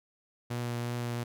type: tone with vibrato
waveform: sawtooth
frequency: 120 Hz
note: B2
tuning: 49 cents flat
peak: -28 dBFS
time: 0.5-1.24 s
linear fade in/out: 10 ms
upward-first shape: triangle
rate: 2.8 Hz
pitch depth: 13 cents each way
effects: none